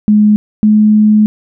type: tone pair in turn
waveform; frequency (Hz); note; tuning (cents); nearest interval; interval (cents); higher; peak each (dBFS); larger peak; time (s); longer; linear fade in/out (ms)
sine; 210.5 / 212.9; G#3 / G#3; +24 / +43; unison; 19; second; -4; neither; 0.08-0.36 / 0.63-1.26; second; 0
effects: none